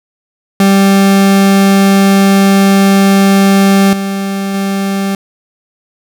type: tone with level steps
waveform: 40% pulse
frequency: 196 Hz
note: G3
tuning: in tune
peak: -4 / -13 / -11 dBFS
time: 0.6-5.15 s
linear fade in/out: 2 ms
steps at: 3.93 / 4.54 s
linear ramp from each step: 2 ms
effects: none